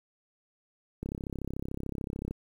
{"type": "click train", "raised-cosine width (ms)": 3, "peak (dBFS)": -22, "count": 44, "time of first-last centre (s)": [1.03, 2.31], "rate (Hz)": 33.6, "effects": ["9-bit"]}